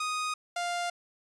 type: tone pair in turn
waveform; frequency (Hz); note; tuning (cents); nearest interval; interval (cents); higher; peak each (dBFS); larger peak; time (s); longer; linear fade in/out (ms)
sawtooth; 1244.5 / 699.8; D#6 / F5; 0 / +3; minor seventh; 997; first; -26; neither; 0-0.34 / 0.56-0.9; neither; 5
effects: resampled to 22050 Hz